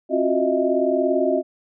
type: tone cluster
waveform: sine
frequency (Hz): 269.6 / 349.7 / 367.3 / 620 / 661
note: C#4 / F4 / F#4 / D#5 / E5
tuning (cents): -48 / +2 / -13 / -6 / +5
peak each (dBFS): -24 / -25 / -23 / -21 / -26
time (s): 0.09-1.43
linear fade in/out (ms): 50
effects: none